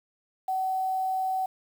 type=tone with quantisation; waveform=sine; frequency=756 Hz; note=F#5; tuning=37 cents sharp; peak=-25 dBFS; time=0.48-1.46 s; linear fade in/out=5 ms; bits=8; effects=none